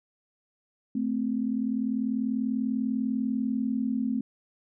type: tone pair together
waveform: sine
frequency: 219.8 / 260 Hz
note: A3 / C4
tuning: -2 / -11 cents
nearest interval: minor third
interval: 291 cents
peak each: -28 dBFS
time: 0.95-4.21 s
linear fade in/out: 5 ms
effects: none